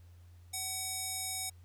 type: tone with band-pass filter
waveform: square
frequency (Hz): 754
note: F#5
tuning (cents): +32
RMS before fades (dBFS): -38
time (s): 0.53-1.5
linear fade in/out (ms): 10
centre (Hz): 8700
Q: 1.7
effects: added 87 Hz sine -53 dBFS peak until 1.64 s + pink hiss -70 dBFS RMS until 1.64 s